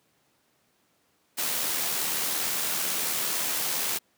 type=noise with amplitude modulation; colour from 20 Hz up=white; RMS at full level=-27 dBFS; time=1.37-3.99 s; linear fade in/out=20 ms; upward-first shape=sine; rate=77.7 Hz; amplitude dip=30%; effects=pink hiss -68 dBFS RMS until 4.17 s + high-pass 150 Hz 12 dB/octave